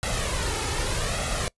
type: noise with flanger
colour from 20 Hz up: pink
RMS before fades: -27 dBFS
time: 0.03-1.48 s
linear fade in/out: 0 ms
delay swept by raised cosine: 1.5 to 2.34 ms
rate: 0.82 Hz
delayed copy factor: +0.6
effects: noise-tail reverb RT60 0.1 s tail -23 dB re dry + resampled to 24000 Hz